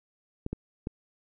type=clicks; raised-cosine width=3 ms; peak=-19 dBFS; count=3; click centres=0.464 / 0.53 / 0.871 s; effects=none